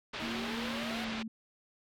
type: low-pass noise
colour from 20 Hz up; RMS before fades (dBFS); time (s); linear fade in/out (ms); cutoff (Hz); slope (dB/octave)
white; -40; 0.13-1.23; 10; 3800; 24
type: exponential sweep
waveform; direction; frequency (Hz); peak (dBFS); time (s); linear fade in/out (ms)
sawtooth; up; 304.9 to 759; -39; 0.19-1.05; 10
type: tone with pitch glide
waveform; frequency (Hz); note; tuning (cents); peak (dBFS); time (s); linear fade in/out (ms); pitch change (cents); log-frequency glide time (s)
sine; 231.4 to 223.1; A#3 to A3; -13 to +24; -37; 0.22-1.28; 5; -63; 0.87-1.09
effects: none